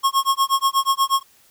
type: tone with tremolo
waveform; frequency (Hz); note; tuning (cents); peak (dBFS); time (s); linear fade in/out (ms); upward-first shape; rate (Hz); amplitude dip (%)
square; 1087; C#6; -34; -14; 0.03-1.23; 20; sine; 8.3; 100
effects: white hiss -55 dBFS RMS until 1.5 s